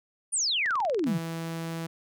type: exponential sweep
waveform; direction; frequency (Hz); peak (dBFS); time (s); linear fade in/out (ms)
sine; down; 9810 to 143.6; -24; 0.32-1.19; 20
type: click train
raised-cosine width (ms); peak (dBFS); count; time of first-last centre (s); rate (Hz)
0.2; -23; 9; 0.66-1.041; 21
type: tone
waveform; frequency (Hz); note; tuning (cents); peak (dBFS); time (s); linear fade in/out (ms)
sawtooth; 164.81; E3; 0; -28; 1.06-1.87; 10
effects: none